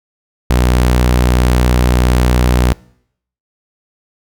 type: tone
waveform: sawtooth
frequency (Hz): 61.5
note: B1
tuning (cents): -7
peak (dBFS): -5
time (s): 0.5-2.73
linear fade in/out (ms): 0
effects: noise-tail reverb RT60 0.7 s tail -24 dB re dry